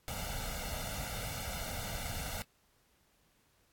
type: noise with comb filter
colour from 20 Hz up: pink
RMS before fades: -39 dBFS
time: 0.08-2.42 s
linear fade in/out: 0 ms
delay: 1.4 ms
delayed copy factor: +0.85
effects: pink hiss -71 dBFS RMS until 3.72 s + AAC 64 kbps